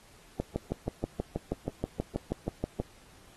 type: click train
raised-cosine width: 2 ms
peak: -16 dBFS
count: 16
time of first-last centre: 0.4-2.8 s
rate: 6.25 Hz
effects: pink hiss -58 dBFS RMS until 3.36 s + AAC 32 kbps